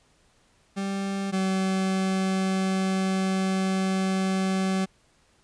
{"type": "tone pair in turn", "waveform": "40% pulse", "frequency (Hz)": [196, 190.09], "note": ["G3", "F#3"], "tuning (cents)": [0, 47], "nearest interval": "minor second", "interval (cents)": 53, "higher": "first", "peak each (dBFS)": [-26, -22], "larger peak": "second", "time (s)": [[0.76, 1.32], [1.32, 4.86]], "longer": "second", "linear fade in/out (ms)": 20, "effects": ["pink hiss -63 dBFS RMS until 5.43 s", "resampled to 22050 Hz"]}